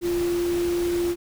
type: tone in noise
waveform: sine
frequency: 347.3 Hz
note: F4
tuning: 10 cents flat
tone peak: -21 dBFS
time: 0.01-1.16 s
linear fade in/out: 50 ms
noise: pink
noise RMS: -35 dBFS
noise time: 0.01-1.16 s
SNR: +11 dB
effects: none